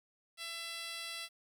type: tone with band-pass filter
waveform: 10% pulse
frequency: 670 Hz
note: E5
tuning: 28 cents sharp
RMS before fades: -43 dBFS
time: 0.37-1.29 s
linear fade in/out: 50 ms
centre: 5600 Hz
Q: 0.75
effects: 10-bit